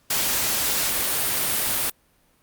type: noise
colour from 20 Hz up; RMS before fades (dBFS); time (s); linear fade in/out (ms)
white; -23; 0.1-1.9; 5
effects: pink hiss -62 dBFS RMS until 2.42 s + Opus 48 kbps